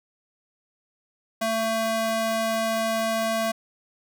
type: tone with high-pass filter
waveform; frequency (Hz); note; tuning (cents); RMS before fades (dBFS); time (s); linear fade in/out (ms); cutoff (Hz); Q
square; 223.9; A3; +30; -25; 1.41-3.52; 10; 470; 2
effects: none